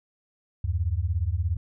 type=beating tone pair; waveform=sine; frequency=77.2 / 94.2 Hz; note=D#2 / F#2; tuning=-13 / +32 cents; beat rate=17 Hz; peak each=-26 dBFS; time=0.64-1.57 s; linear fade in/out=5 ms; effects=none